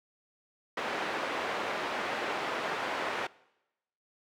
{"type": "band-pass noise", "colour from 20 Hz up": "pink", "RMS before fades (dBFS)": -34, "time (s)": [0.77, 3.27], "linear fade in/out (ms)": 5, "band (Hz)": [460, 2300], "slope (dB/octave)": 12, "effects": ["noise-tail reverb RT60 0.9 s tail -22 dB re dry"]}